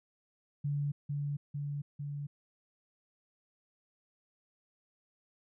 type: tone with echo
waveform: sine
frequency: 144 Hz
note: D3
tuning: 34 cents flat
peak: -30 dBFS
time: 0.64-0.92 s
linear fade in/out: 10 ms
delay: 450 ms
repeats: 3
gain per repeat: -2 dB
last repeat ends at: 2.27 s
effects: none